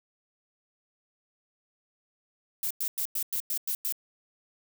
violet noise bursts, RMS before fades -30 dBFS, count 8, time 2.63-3.924 s, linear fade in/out 2 ms, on 76 ms, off 98 ms, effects none

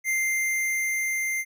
square tone with level ramp, 2093 Hz, C7, in tune, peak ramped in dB -23 to -26 dBFS, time 0.04-1.45 s, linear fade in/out 50 ms, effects none

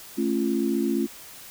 sine chord, A augmented, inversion none, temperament just, 220 / 275 / 343.8 Hz, A3 / C#4 / E#4, 0 / -14 / -27 cents, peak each -26 dBFS, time 0.17-1.07 s, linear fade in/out 20 ms, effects white hiss -44 dBFS RMS until 1.5 s

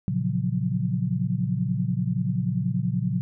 sine chord, Gb major seventh, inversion first, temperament equal, 116.54 / 138.59 / 174.61 / 185 Hz, Bb2 / Db3 / F3 / Gb3, 0 / 0 / 0 / 0 cents, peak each -28 dBFS, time 0.08-3.21 s, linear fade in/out 0 ms, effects none

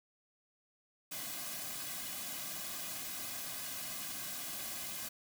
white noise with comb filter, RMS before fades -42 dBFS, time 1.11-5.09 s, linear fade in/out 10 ms, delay 2.2 ms, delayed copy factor -0.75, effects none

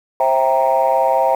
sine chord, C dominant seventh, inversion none, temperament equal with one note detuned, 530.2 / 659.3 / 784 / 932.3 Hz, C5 / E5 / G5 / Bb5, +23 / 0 / 0 / 0 cents, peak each -17 dBFS, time 0.2-1.35 s, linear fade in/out 2 ms, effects tanh soft clip ceiling -5 dBFS + 7-bit

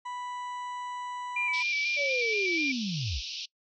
harmonic tone, 987 Hz, B5, 1 cent flat, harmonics 1 / 2 / 3 / 4 / 6 / 7 / 8, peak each -35 / -47 / -52 / -58 / -61 / -62 / -61 dBFS, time 0.05-1.63 s, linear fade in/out 10 ms
sine tone with vibrato, 2349 Hz, D7, in tune, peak -27 dBFS, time 1.36-2.72 s, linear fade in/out 5 ms, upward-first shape square, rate 4.1 Hz, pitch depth 31 cents each way
white band-pass noise, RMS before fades -38 dBFS, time 1.53-3.46 s, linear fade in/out 10 ms, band 2500 to 5700 Hz, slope 96 dB/octave
sine linear sweep, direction down, 591 to 43.3 Hz, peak -30 dBFS, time 1.96-3.22 s, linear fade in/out 50 ms
effects noise-tail reverb RT60 0.1 s tail -23 dB re dry

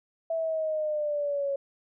sine linear sweep, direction down, 659.3 to 552 Hz, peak -26 dBFS, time 0.3-1.56 s, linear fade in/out 5 ms, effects none

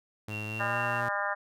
sawtooth tone with pitch glide, 106.6 to 119.65 Hz, G#2 to A#2, +46 to +46 cents, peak -32 dBFS, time 0.28-1.09 s, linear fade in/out 5 ms, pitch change +200 cents, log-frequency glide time 0.46-0.78 s
sine tone with tremolo, 2742 Hz, F7, 32 cents flat, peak -35 dBFS, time 0.29-1.02 s, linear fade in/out 50 ms, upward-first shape sine, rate 4.4 Hz, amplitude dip 35%
harmonic tone, 201.7 Hz, G3, 50 cents sharp, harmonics 3 / 4 / 5 / 6 / 7 / 8 / 9, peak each -36 / -36 / -36 / -36 / -36 / -36 / -36 dBFS, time 0.59-1.35 s, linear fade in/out 20 ms
effects none

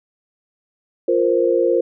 sine chord, F suspended fourth, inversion none, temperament just, 349.2 / 465.6 / 523.8 Hz, F4 / Bb4 / C5, 0 / -2 / +2 cents, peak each -18 dBFS, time 1.08-1.81 s, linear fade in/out 5 ms, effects none

